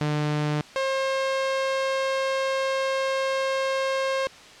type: tone pair in turn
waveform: sawtooth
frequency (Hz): 149.7 / 534.9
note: D3 / C5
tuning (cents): +33 / +38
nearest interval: octave + minor seventh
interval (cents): 2205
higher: second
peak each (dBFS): -19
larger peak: neither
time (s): 0.01-0.61 / 0.76-4.27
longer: second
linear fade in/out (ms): 0
effects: white hiss -46 dBFS RMS until 4.6 s + low-pass 5000 Hz 12 dB/octave